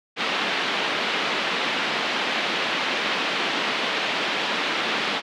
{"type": "band-pass noise", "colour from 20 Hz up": "white", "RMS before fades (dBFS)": -25, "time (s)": [0.16, 5.22], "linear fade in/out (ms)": 50, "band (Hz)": [190, 3500], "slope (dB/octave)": 24, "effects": []}